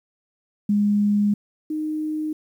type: tone pair in turn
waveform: sine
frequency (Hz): 205.9 / 308.5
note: G#3 / D#4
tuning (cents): -15 / -15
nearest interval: perfect fifth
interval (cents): 700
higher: second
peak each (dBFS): -16 / -23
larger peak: first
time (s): 0.69-1.34 / 1.7-2.33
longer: first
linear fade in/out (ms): 5
effects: 9-bit